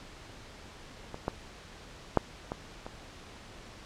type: clicks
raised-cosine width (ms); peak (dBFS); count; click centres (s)
1; -24 / -15 / -7 / -19 / -25; 5; 1.144 / 1.281 / 2.173 / 2.519 / 2.865
effects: pink hiss -49 dBFS RMS until 3.85 s + low-pass 6000 Hz 12 dB/octave